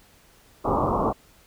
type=low-pass noise; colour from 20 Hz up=white; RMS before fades=-23 dBFS; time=0.64-1.13 s; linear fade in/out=20 ms; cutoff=1200 Hz; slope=96 dB/octave; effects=pink hiss -56 dBFS RMS until 1.46 s